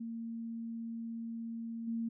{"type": "tone with level steps", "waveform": "sine", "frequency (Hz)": 229.2, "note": "A#3", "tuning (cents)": -29, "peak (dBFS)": [-38, -33], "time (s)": [0, 2.09], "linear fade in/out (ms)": 10, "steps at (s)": 1.87, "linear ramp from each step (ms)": 10, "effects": []}